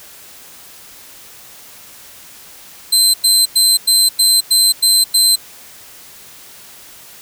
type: tone bursts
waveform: 25% pulse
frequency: 4097 Hz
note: C8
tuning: 37 cents flat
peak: -4 dBFS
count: 8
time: 2.92-5.359 s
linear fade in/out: 10 ms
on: 220 ms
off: 97 ms
effects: white hiss -39 dBFS RMS until 7.21 s